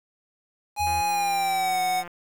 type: tone with pitch glide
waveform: square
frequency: 830.6 to 740 Hz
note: G#5 to F#5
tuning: 0 to 0 cents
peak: -23 dBFS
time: 0.76-2.04 s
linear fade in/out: 50 ms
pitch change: -200 cents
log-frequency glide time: 1.07-1.79 s
type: tone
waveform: sine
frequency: 82.41 Hz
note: E2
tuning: in tune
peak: -32 dBFS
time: 0.79-1.02 s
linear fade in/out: 20 ms
type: click train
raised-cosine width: 0.5 ms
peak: -25 dBFS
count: 211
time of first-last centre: 0.87-2.077 s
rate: 174 Hz
effects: 8-bit